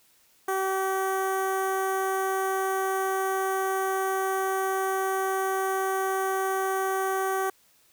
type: tone with notch filter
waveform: 15% pulse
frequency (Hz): 382.9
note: G4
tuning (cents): -41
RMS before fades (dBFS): -27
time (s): 0.48-7.5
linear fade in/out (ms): 5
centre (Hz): 4100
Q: 0.67
effects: white hiss -62 dBFS RMS until 7.92 s